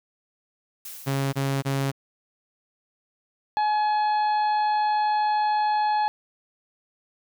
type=noise with exponential decay; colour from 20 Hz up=blue; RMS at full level=-36 dBFS; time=0.85-1.91 s; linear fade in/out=5 ms; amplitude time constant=230 ms
type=tone bursts; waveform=sawtooth; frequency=137 Hz; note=C#3; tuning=20 cents flat; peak=-19 dBFS; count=3; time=1.06-1.918 s; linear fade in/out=20 ms; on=270 ms; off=24 ms
type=harmonic tone; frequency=847 Hz; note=G#5; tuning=34 cents sharp; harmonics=1 / 2 / 3 / 4 / 5; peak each=-20 / -35 / -42 / -44 / -40 dBFS; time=3.57-6.08 s; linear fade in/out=0 ms
effects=none